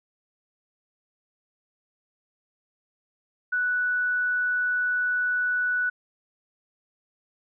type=tone; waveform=sine; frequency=1480 Hz; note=F#6; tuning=in tune; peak=-22 dBFS; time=3.52-5.9 s; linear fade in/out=10 ms; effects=none